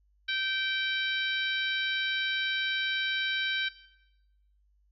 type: harmonic tone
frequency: 776 Hz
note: G5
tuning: 18 cents flat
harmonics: 2 / 3 / 4 / 5 / 6 / 7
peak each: -32 / -35 / -35 / -34 / -43 / -49 dBFS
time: 0.28-3.69 s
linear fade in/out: 10 ms
effects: noise-tail reverb RT60 1.0 s tail -18 dB re dry + added 50 Hz sine -64 dBFS peak until 4.91 s